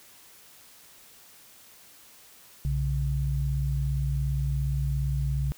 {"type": "tone pair together", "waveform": "sine", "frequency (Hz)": [61.31, 138.59], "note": ["B1", "C#3"], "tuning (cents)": [-12, 0], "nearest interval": "octave + major second", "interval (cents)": 1412, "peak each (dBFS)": -27, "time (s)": [2.65, 5.52], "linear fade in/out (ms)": 0, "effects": ["white hiss -53 dBFS RMS until 5.57 s"]}